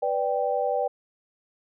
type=chord; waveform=sine; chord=G major; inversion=first; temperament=equal with one note detuned; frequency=495.9 / 587.3 / 784 Hz; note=B4 / D5 / G5; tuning=+7 / 0 / 0 cents; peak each=-27 dBFS; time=0.02-0.88 s; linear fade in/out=10 ms; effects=none